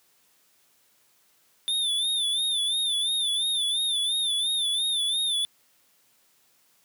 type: tone with vibrato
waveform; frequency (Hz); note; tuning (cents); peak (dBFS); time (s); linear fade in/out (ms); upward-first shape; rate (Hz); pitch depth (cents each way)
square; 3567; A7; +23; -24; 1.68-5.45; 0; sine; 2.9; 82
effects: white hiss -64 dBFS RMS until 6.84 s + high-pass 100 Hz 12 dB/octave